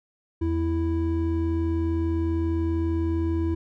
triangle tone pair together, 82.4 / 329.6 Hz, E2 / E4, 0 / 0 cents, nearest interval 2 octaves, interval 2400 cents, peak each -23 dBFS, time 0.41-3.55 s, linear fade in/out 10 ms, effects none

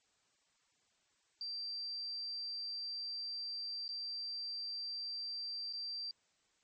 sine tone with dropouts, 4699 Hz, D8, in tune, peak -39 dBFS, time 1.41-6.11 s, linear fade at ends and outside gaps 1 ms, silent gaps 3.88-3.89 / 5.726-5.734 s, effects white hiss -75 dBFS RMS until 6.63 s + MP3 32 kbps

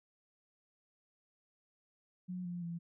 sine tone with pitch steps, 181.3 / 175.43 / 169.75 Hz, F#3 / F3 / F3, -35 / +8 / -49 cents, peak -38 dBFS, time 2.28-2.79 s, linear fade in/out 20 ms, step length 170 ms, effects none

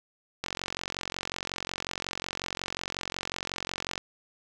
click train, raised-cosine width 0.2 ms, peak -14 dBFS, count 162, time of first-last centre 0.44-3.978 s, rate 45.5 Hz, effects none

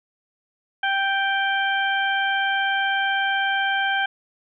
harmonic tone, 784 Hz, G5, in tune, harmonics 1 / 2 / 3 / 4, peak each -24 / -22 / -31 / -29 dBFS, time 0.83-4.06 s, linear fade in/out 5 ms, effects none

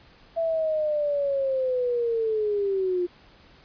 sine linear sweep, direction down, 667 to 350 Hz, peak -22 dBFS, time 0.36-3.07 s, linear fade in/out 20 ms, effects pink hiss -54 dBFS RMS until 3.64 s + resampled to 11025 Hz

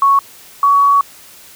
sine tone pair in turn, 1108.7 / 1126.1 Hz, C#6 / C#6, 0 / +27 cents, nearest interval unison, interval 27 cents, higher second, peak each -7 dBFS, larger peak neither, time 0.02-0.19 / 0.63-1.01 s, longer second, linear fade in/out 2 ms, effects white hiss -40 dBFS RMS until 1.55 s

